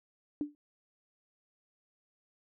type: tone with exponential decay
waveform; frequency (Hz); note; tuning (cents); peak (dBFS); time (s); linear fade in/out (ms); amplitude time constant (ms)
sine; 293.7; D4; 0; -27; 0.41-0.55; 1; 30
effects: none